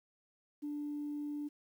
sine tone, 293.7 Hz, D4, in tune, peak -36 dBFS, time 0.62-1.49 s, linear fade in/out 20 ms, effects tanh soft clip ceiling -32 dBFS + 11-bit

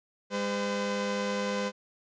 sawtooth tone pair together, 201.9 / 510 Hz, G#3 / C5, -49 / -44 cents, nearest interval octave + major third, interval 1605 cents, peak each -28 / -27 dBFS, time 0.3-1.72 s, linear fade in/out 50 ms, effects resampled to 16000 Hz

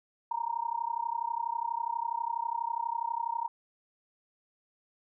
sine tone with amplitude modulation, 932.3 Hz, A#5, in tune, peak -26 dBFS, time 0.31-3.48 s, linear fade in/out 5 ms, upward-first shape sine, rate 32.2 Hz, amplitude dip 95%, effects none

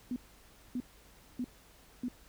sine tone bursts, 247.5 Hz, B3, 4 cents sharp, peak -32 dBFS, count 4, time 0.11-2.084 s, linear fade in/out 2 ms, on 51 ms, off 590 ms, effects added 50 Hz sine -64 dBFS peak until 2.28 s + pink hiss -60 dBFS RMS until 2.28 s

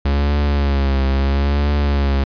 45% pulse tone with vibrato, 69.8 Hz, C#2, 13 cents sharp, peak -14 dBFS, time 0.05-2.24 s, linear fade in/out 5 ms, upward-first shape triangle, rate 0.75 Hz, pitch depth 71 cents each way, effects resampled to 11025 Hz

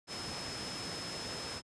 sine tone in noise, 5180 Hz, E8, 31 cents flat, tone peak -43 dBFS, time 0.07-1.62 s, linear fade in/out 50 ms, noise pink, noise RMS -41 dBFS, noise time 0.07-1.62 s, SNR -5 dB, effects high-pass 100 Hz 12 dB/octave + resampled to 22050 Hz

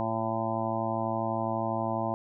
harmonic tone, 112.2 Hz, A2, 34 cents sharp, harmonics 1 / 2 / 3 / 5 / 6 / 7 / 8 / 9, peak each -36 / -35 / -37 / -37 / -33 / -36 / -36 / -37 dBFS, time 0-2.14 s, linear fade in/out 0 ms, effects none

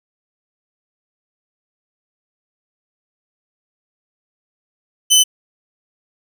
20% pulse tone, 3028 Hz, F#7, 39 cents sharp, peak -3 dBFS, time 5.1-5.24 s, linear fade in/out 20 ms, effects none

